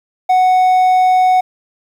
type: tone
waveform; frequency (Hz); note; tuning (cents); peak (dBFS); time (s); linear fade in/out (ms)
triangle; 740; F#5; 0; -6; 0.29-1.41; 10
effects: 8-bit